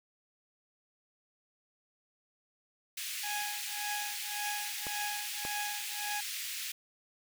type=high-pass noise; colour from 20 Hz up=pink; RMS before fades=-39 dBFS; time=2.97-6.72 s; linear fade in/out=5 ms; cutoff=2100 Hz; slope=24 dB/octave
type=tone with tremolo; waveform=20% pulse; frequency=830.6 Hz; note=G#5; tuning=in tune; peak=-29 dBFS; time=3.23-6.21 s; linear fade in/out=10 ms; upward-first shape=triangle; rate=1.8 Hz; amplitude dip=100%
type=clicks; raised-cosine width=1 ms; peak=-26 dBFS; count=2; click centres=4.868 / 5.451 s
effects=none